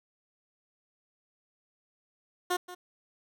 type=tone with echo; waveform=15% pulse; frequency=359.3 Hz; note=F4; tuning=49 cents sharp; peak=-20 dBFS; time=2.5-2.57 s; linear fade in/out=10 ms; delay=180 ms; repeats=1; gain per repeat=-15 dB; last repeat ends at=2.75 s; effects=none